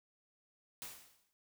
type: noise with exponential decay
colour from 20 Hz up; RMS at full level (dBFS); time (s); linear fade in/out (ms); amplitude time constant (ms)
white; -44; 0.82-1.33; 0; 110
effects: noise-tail reverb RT60 0.1 s tail -20 dB re dry